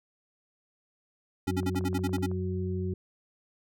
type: tone bursts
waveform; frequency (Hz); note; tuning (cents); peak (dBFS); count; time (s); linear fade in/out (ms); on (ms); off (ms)
square; 277.2; C#4; 0; -28; 9; 1.47-2.265; 10; 43; 51
type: harmonic tone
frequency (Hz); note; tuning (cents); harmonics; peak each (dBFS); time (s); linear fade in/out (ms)
92.5; F#2; 0; 1 / 2 / 4; -31 / -34 / -35; 1.47-2.94; 5
type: clicks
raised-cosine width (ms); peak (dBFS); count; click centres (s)
1; -31; 11; 1.631 / 1.666 / 1.748 / 1.81 / 1.841 / 1.93 / 1.991 / 2.093 / 2.13 / 2.183 / 2.315
effects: none